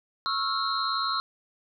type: tone cluster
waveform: sine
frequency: 1103 / 1316 / 1395 / 3831 / 4150 Hz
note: C#6 / E6 / F6 / A#7 / C8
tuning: -9 / -3 / -2 / +47 / -15 cents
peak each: -30 / -30 / -36 / -36 / -31 dBFS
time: 0.26-1.2 s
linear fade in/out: 0 ms
effects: none